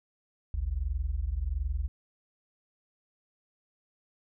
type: tone pair together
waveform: sine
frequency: 51.62 / 73 Hz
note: G#1 / D2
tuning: -10 / -10 cents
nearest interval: tritone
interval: 600 cents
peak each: -31 / -31 dBFS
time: 0.54-1.88 s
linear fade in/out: 0 ms
effects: none